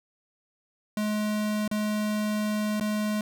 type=tone with dropouts; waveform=square; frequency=211.6 Hz; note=G#3; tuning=33 cents sharp; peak=-26 dBFS; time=0.97-3.21 s; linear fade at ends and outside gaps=2 ms; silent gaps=1.678-1.713 / 2.799-2.809 s; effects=none